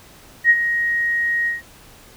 sine tone with ADSR envelope, 1880 Hz, A#6, 14 cents sharp, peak -7 dBFS, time 0.44-1.62 s, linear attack 58 ms, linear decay 48 ms, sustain -10 dB, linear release 150 ms, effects pink hiss -46 dBFS RMS until 2.16 s

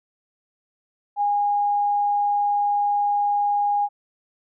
sine tone, 819 Hz, G#5, 24 cents flat, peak -18 dBFS, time 1.16-3.89 s, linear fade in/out 50 ms, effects none

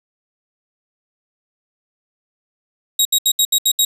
20% pulse tone bursts, 3803 Hz, A#7, 34 cents sharp, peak -6 dBFS, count 7, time 2.99-3.85 s, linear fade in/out 5 ms, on 62 ms, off 71 ms, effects none

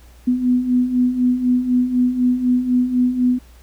sine beating tone pair, 246.3 / 250.3 Hz, B3 / B3, -5 / +23 cents, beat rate 4 Hz, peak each -21 / -15 dBFS, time 0.27-3.39 s, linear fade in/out 10 ms, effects added 60 Hz sine -43 dBFS peak until 3.62 s + pink hiss -52 dBFS RMS until 3.62 s

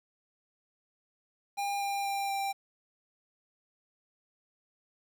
square tone with pitch steps, 804 / 798.9 / 793.8 / 788.8 Hz, G5 / G5 / G5 / G5, +44 / +33 / +22 / +11 cents, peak -31 dBFS, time 1.57-2.53 s, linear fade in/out 20 ms, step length 240 ms, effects 10-bit

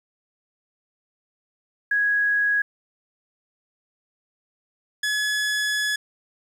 sine / sawtooth tone pair in turn, 1661.2 / 1699 Hz, G#6 / G#6, 0 / +39 cents, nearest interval unison, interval 39 cents, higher second, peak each -18 dBFS, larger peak neither, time 1.91-2.62 / 5.03-5.96 s, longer second, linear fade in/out 5 ms, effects low-pass 10000 Hz 12 dB/octave + 9-bit

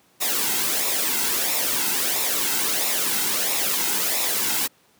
white noise with flanger, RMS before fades -23 dBFS, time 0.2-4.68 s, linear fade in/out 20 ms, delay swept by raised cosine 0.64 to 1.74 ms, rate 1.5 Hz, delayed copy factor -0.6, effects pink hiss -59 dBFS RMS until 4.99 s + high-pass 150 Hz 12 dB/octave

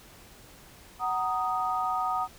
sine chord, D# minor, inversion first, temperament just, 746.7 / 933.4 / 1244.5 Hz, F#5 / A#5 / D#6, +16 / +2 / 0 cents, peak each -30 / -33 / -29 dBFS, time 0.99-2.28 s, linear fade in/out 50 ms, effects pink hiss -52 dBFS RMS until 2.38 s

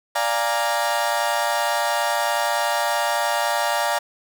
30% pulse chord, Bb dominant seventh, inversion first, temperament equal with one note detuned, 587.3 / 698.5 / 822 / 932.3 Hz, D5 / F5 / Ab5 / Bb5, 0 / 0 / -18 / 0 cents, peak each -23 / -23 / -24 / -22 dBFS, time 0.15-3.99 s, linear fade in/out 10 ms, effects none

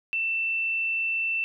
sine tone, 2674 Hz, E7, 24 cents sharp, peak -24 dBFS, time 0.13-1.44 s, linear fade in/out 0 ms, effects none

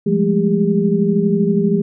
sine tone cluster, 171.9 / 200.9 / 213.4 / 402 Hz, F3 / G3 / G#3 / G4, -27 / +43 / +47 / +44 cents, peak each -18 dBFS, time 0.06-1.82 s, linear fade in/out 10 ms, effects none

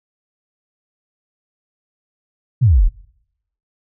sine exponential sweep, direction down, 142.5 to 33 Hz, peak -8 dBFS, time 2.61-2.89 s, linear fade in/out 20 ms, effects noise-tail reverb RT60 0.8 s tail -24 dB re dry

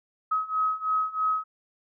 sine beating tone pair, 1272 / 1275.1 Hz, D#6 / D#6, +38 / +42 cents, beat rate 3.1 Hz, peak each -28 / -26 dBFS, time 0.31-1.44 s, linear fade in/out 10 ms, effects none

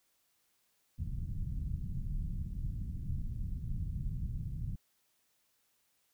pink low-pass noise, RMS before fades -37 dBFS, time 0.98-4.76 s, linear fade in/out 10 ms, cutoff 160 Hz, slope 24 dB/octave, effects white hiss -75 dBFS RMS until 6.13 s

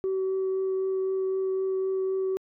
sine tone with vibrato, 380.4 Hz, F#4, 48 cents sharp, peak -23 dBFS, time 0.04-2.37 s, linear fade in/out 0 ms, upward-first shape triangle, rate 3.9 Hz, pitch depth 9 cents each way, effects tanh soft clip ceiling -22 dBFS

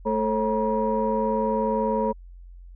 sine tone cluster, 218.9 / 440.4 / 541 / 955 Hz, A3 / A4 / C#5 / A#5, -9 / +2 / -42 / +42 cents, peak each -26 dBFS, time 0.05-2.13 s, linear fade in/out 20 ms, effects tanh soft clip ceiling -12 dBFS + added 44 Hz sine -41 dBFS peak until 2.75 s

